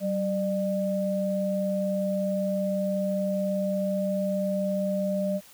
sine tone pair together, 191.6 / 600.1 Hz, G3 / D5, -39 / +37 cents, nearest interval octave + minor sixth, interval 1976 cents, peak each -27 dBFS, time 0-5.41 s, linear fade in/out 50 ms, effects white hiss -52 dBFS RMS until 5.53 s

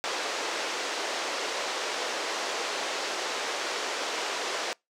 pink band-pass noise, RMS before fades -32 dBFS, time 0.04-4.73 s, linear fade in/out 0 ms, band 390 to 6700 Hz, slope 24 dB/octave, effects noise-tail reverb RT60 0.2 s tail -26 dB re dry

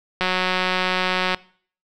click train, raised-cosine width 0.3 ms, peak -5 dBFS, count 210, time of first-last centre 0.21-1.346 s, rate 184 Hz, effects noise-tail reverb RT60 0.5 s tail -21 dB re dry

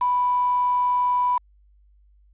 sine tone with quantisation, 987.8 Hz, B5, in tune, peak -18 dBFS, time 0.01-1.38 s, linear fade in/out 5 ms, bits 6, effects added 50 Hz sine -53 dBFS peak until 2.33 s + resampled to 8000 Hz

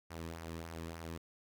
sawtooth tone with flanger, 82.41 Hz, E2, in tune, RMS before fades -45 dBFS, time 0.1-1.18 s, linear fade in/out 10 ms, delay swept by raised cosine 0.25 to 1.45 ms, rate 3.4 Hz, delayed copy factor -0.55, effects none

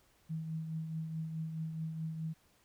sine tone with tremolo, 160 Hz, D#3, 49 cents sharp, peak -34 dBFS, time 0.29-2.34 s, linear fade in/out 20 ms, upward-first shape triangle, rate 4.7 Hz, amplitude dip 50%, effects pink hiss -69 dBFS RMS until 2.64 s

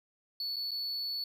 triangle tone with dropouts, 4435 Hz, C#8, in tune, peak -32 dBFS, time 0.4-1.24 s, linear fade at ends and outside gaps 2 ms, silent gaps 0.56-0.565 / 0.709-0.715 s, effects none

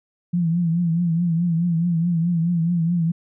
sine tone with vibrato, 169.5 Hz, E3, 49 cents sharp, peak -17 dBFS, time 0.33-3.12 s, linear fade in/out 10 ms, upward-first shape triangle, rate 4.7 Hz, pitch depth 90 cents each way, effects none

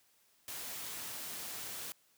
white noise, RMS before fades -43 dBFS, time 0.48-1.92 s, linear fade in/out 0 ms, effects white hiss -70 dBFS RMS until 2.17 s + high-pass 80 Hz 12 dB/octave

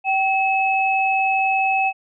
sine tone pair together, 770.8 / 2586 Hz, G5 / E7, -29 / -34 cents, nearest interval octave + major sixth, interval 2095 cents, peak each -18 / -20 dBFS, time 0.04-1.93 s, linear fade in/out 50 ms, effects none

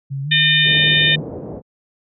sine tone with pitch glide, 137.1 to 153 Hz, C#3 to D#3, -19 to -29 cents, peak -21 dBFS, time 0.1-1.22 s, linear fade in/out 20 ms, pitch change +190 cents, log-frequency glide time 0.23-0.29 s
harmonic tone, 606 Hz, D#5, 46 cents flat, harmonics 3 / 4 / 5 / 6, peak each -17 / -20 / -19 / -15 dBFS, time 0.31-1.16 s, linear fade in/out 10 ms
white low-pass noise, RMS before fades -29 dBFS, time 0.63-1.62 s, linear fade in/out 50 ms, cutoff 530 Hz, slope 24 dB/octave
effects high-pass 80 Hz 12 dB/octave

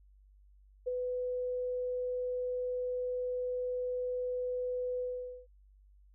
sine tone with ADSR envelope, 499 Hz, B4, 18 cents sharp, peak -29 dBFS, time 0.86-5.47 s, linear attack 18 ms, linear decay 16 ms, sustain -3 dB, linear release 470 ms, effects added 49 Hz sine -58 dBFS peak until 6.14 s

